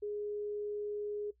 sine tone, 415.3 Hz, G#4, in tune, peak -35 dBFS, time 0.02-1.31 s, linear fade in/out 10 ms, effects noise-tail reverb RT60 0.1 s tail -18 dB re dry + added 60 Hz sine -69 dBFS peak until 1.4 s

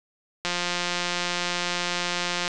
click train, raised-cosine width 0.2 ms, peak -9 dBFS, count 358, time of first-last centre 0.45-2.478 s, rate 176 Hz, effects resampled to 22050 Hz

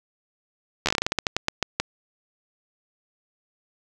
slowing click train, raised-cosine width 0.2 ms, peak -4 dBFS, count 16, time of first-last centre 0.86-1.8 s, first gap 12 ms, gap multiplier 1.21, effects none

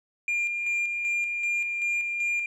sine tone with tremolo, 2401 Hz, D7, 38 cents sharp, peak -21 dBFS, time 0.28-2.46 s, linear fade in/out 2 ms, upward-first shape square, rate 2.6 Hz, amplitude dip 45%, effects tanh soft clip ceiling -23 dBFS

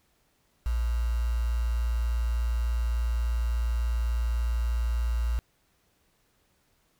sine tone with quantisation, 58.27 Hz, A#1, in tune, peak -24 dBFS, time 0.66-5.39 s, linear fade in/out 0 ms, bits 7, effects pink hiss -69 dBFS RMS until 6.99 s

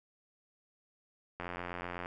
click train, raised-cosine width 0.5 ms, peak -24 dBFS, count 59, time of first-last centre 1.4-2.059 s, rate 88 Hz, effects none

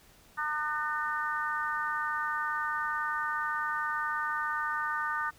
harmonic tone with a mistuned harmonic, 303.3 Hz, D#4, 44 cents flat, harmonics 3 / 4 / 5 / 6, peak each -37 / -33 / -34 / -37 dBFS, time 0.37-5.31 s, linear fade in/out 20 ms, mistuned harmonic 5, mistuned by -17 cents, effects pink hiss -59 dBFS RMS until 5.38 s

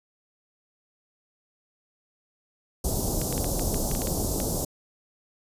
pink band-stop noise, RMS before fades -27 dBFS, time 2.84-4.65 s, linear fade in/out 5 ms, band 750 to 5600 Hz, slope 24 dB/octave
clicks, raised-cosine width 0.2 ms, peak -18 dBFS, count 11, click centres 3.216 / 3.326 / 3.379 / 3.444 / 3.595 / 3.744 / 3.914 / 3.951 / 4.019 / 4.072 / 4.402 s
effects resampled to 32000 Hz

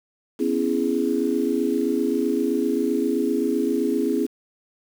sine chord, C# minor seventh, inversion third, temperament just, 249.5 / 277.2 / 332.6 / 415.8 Hz, B3 / C#4 / E4 / G#4, +18 / 0 / +16 / +2 cents, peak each -25 dBFS, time 0.39-4.27 s, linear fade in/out 20 ms, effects 7-bit

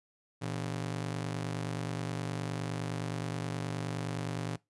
sawtooth ring-modulated tone, 138.59 Hz, C#3, in tune, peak -27 dBFS, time 0.41-4.57 s, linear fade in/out 20 ms, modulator 24.8 Hz, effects noise-tail reverb RT60 0.2 s tail -22 dB re dry + resampled to 24000 Hz

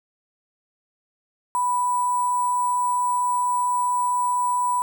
sine tone with sample-and-hold, 987.8 Hz, B5, in tune, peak -19 dBFS, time 1.55-4.82 s, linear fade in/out 0 ms, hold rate 8820 Hz, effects none

